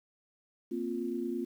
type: chord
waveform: sine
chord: Bb suspended second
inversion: none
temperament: just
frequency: 233.1 / 262.2 / 349.6 Hz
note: Bb3 / C4 / F4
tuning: 0 / +4 / +2 cents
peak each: -37 / -37 / -35 dBFS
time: 0.71-1.45 s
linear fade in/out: 10 ms
effects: 10-bit